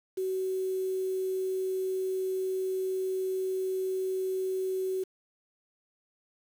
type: tone with quantisation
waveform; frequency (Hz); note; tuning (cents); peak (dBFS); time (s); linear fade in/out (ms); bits
sine; 376.4; F#4; +30; -28; 0.17-5.04; 10; 8
effects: none